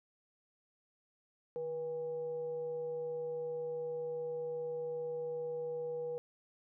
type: tone with frequency modulation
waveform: sine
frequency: 483.7 Hz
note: B4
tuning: 36 cents flat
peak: -36 dBFS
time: 1.56-6.18 s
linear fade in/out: 0 ms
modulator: 330 Hz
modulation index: 0.25
effects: none